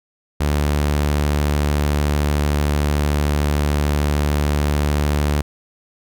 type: tone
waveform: sawtooth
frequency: 73.42 Hz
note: D2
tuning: in tune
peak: -12 dBFS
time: 0.4-5.42 s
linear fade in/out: 10 ms
effects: none